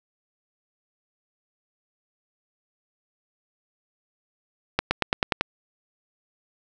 accelerating click train, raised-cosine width 0.3 ms, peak -4 dBFS, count 7, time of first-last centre 4.79-5.41 s, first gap 120 ms, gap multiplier 0.94, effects none

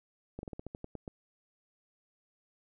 slowing click train, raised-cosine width 2 ms, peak -27 dBFS, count 10, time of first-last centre 0.39-1.078 s, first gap 41 ms, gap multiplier 1.15, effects none

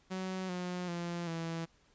sawtooth tone with pitch steps, 187.2 / 179.57 / 172.26 / 165.24 Hz, F#3 / F3 / F3 / E3, +20 / +48 / -23 / +4 cents, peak -32 dBFS, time 0.1-1.66 s, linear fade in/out 20 ms, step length 390 ms, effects pink hiss -68 dBFS RMS until 1.94 s + resampled to 16000 Hz

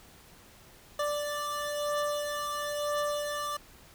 25% pulse beating tone pair, 587.3 / 588.3 Hz, D5 / D5, 0 / +3 cents, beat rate 1 Hz, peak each -28 / -32 dBFS, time 0.99-3.57 s, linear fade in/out 5 ms, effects pink hiss -55 dBFS RMS until 3.94 s

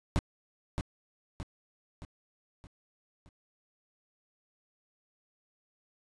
brown noise with echo, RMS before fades -26 dBFS, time 0.16-0.19 s, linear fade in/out 0 ms, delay 620 ms, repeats 5, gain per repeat -6 dB, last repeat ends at 3.29 s, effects resampled to 22050 Hz

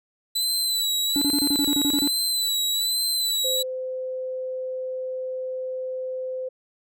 sawtooth tone with vibrato, 3980 Hz, B7, 13 cents sharp, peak -19 dBFS, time 0.35-3.63 s, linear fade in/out 10 ms, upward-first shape sine, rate 1.2 Hz, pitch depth 51 cents each way
triangle tone bursts, 287 Hz, D4, 40 cents flat, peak -19 dBFS, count 11, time 1.16-2.075 s, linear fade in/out 0 ms, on 55 ms, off 31 ms
sine tone, 515 Hz, C5, 28 cents flat, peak -27 dBFS, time 3.44-6.49 s, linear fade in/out 10 ms
effects none

